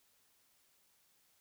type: silence
effects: white hiss -72 dBFS RMS until 1.4 s